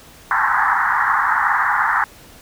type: band-pass noise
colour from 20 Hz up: pink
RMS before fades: -17 dBFS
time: 0.31-2.04 s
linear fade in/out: 0 ms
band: 810 to 1900 Hz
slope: 96 dB/octave
effects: pink hiss -44 dBFS RMS until 2.41 s